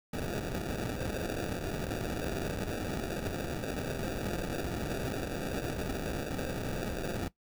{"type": "noise with sample-and-hold", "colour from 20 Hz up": "white", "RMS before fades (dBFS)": -35, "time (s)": [0.13, 7.28], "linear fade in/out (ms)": 2, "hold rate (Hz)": 1050, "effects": ["noise-tail reverb RT60 0.1 s tail -17 dB re dry"]}